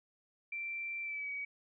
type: tone with pitch glide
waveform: sine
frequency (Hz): 2349 to 2266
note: D7 to C#7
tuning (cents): 0 to +37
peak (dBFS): -37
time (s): 0.52-1.45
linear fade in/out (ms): 5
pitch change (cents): -63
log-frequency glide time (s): 1.02-1.3
effects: none